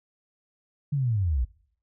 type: linear sweep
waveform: sine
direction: down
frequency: 149.2 to 54.1 Hz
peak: -22 dBFS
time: 0.92-1.45 s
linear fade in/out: 10 ms
effects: noise-tail reverb RT60 0.6 s tail -21 dB re dry